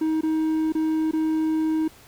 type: tone with dropouts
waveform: triangle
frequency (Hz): 315.6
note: D#4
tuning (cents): +25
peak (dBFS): -18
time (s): 0.01-1.88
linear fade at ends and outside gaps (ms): 5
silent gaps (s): 0.21-0.232 / 0.723-0.75 / 1.112-1.133
effects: pink hiss -50 dBFS RMS until 2.07 s